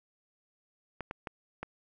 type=clicks; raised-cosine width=0.5 ms; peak=-22 dBFS; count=4; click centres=1.007 / 1.111 / 1.272 / 1.63 s; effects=none